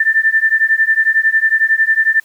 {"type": "beating tone pair", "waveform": "sine", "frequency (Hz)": [1774, 1785], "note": ["A6", "A6"], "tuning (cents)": [14, 24], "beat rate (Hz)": 11, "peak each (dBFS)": -13, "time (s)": [0, 2.2], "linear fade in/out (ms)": 5, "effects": ["white hiss -51 dBFS RMS until 2.24 s", "high-pass 100 Hz 12 dB/octave"]}